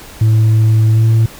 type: tone with pitch glide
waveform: sine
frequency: 110 to 112.31 Hz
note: A2 to A2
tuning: 0 to +36 cents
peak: -4 dBFS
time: 0.21-1.26 s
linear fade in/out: 5 ms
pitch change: +36 cents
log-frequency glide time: 0.92-1.05 s
effects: tanh soft clip ceiling -6 dBFS + pink hiss -35 dBFS RMS until 1.39 s